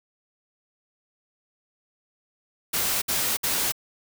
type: noise bursts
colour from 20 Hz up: white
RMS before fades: -25 dBFS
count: 3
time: 2.73-3.722 s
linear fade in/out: 10 ms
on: 290 ms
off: 61 ms
effects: none